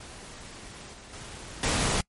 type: noise with level steps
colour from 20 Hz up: pink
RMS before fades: -44 / -47 / -42 / -26 dBFS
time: 0-2.01 s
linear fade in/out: 5 ms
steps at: 0.94 / 1.13 / 1.63 s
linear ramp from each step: 2 ms
effects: noise-tail reverb RT60 0.1 s tail -24 dB re dry + MP3 48 kbps